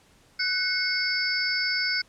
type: tone cluster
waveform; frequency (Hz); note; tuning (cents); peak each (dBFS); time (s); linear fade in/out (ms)
sine; 1493 / 2173 / 4630 / 5180; F#6 / C#7 / D8 / E8; +15 / -35 / -25 / -31; -29; 0.39-2.02; 10
effects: pink hiss -59 dBFS RMS until 2.08 s + low-pass 10000 Hz 12 dB/octave